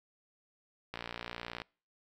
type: click train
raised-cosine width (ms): 0.3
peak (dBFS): -23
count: 41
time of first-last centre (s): 0.94-1.618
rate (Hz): 59
effects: noise-tail reverb RT60 0.4 s tail -26 dB re dry